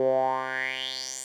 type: tone with band-pass filter sweep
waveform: 10% pulse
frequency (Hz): 130.81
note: C3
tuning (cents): 0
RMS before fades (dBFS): -28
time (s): 0-1.24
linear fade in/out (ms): 2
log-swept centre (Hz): 440 to 8200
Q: 5.4
effects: none